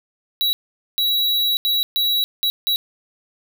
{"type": "tone bursts at uneven times", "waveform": "square", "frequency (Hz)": 3897, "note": "B7", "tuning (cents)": -24, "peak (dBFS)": -17, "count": 6, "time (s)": [[0.41, 0.53], [0.98, 1.57], [1.65, 1.83], [1.96, 2.24], [2.43, 2.5], [2.67, 2.76]], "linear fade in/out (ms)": 0, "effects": []}